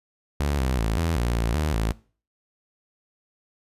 sawtooth tone with pitch steps, 71.9 / 64.7 / 55 / 82.8 / 59.4 / 56.9 / 76.5 / 54.9 Hz, D2 / C2 / A1 / E2 / A#1 / A#1 / D#2 / A1, -36 / -19 / 0 / +8 / +33 / -41 / -29 / -3 cents, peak -18 dBFS, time 0.4-1.92 s, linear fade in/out 0 ms, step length 190 ms, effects noise-tail reverb RT60 0.4 s tail -21 dB re dry + resampled to 32000 Hz

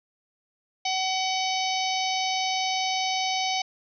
harmonic tone, 755 Hz, F#5, 35 cents sharp, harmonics 1 / 3 / 4 / 5 / 6 / 7 / 8, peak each -27 / -32 / -33 / -34 / -35 / -35 / -36 dBFS, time 0.85-3.62 s, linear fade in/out 5 ms, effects none

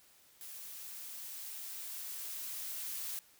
blue noise with level ramp, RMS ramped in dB -48 to -40 dBFS, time 0.41-3.19 s, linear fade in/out 0 ms, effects white hiss -64 dBFS RMS until 3.39 s

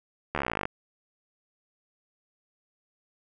slowing click train, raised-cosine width 0.5 ms, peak -13 dBFS, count 19, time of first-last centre 0.35-0.654 s, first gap 13 ms, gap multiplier 1.03, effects none

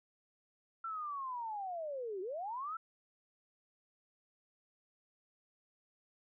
sine linear two-way sweep, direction down then up, 1357 to 357.3 to 1357 Hz, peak -38 dBFS, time 0.84-2.77 s, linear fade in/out 5 ms, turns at 2.21 s, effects none

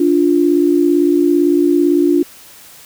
sine tone pair together, 291.4 / 349.2 Hz, D4 / F4, -13 / 0 cents, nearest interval minor third, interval 313 cents, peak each -12 dBFS, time 0-2.23 s, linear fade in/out 5 ms, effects white hiss -40 dBFS RMS until 2.85 s

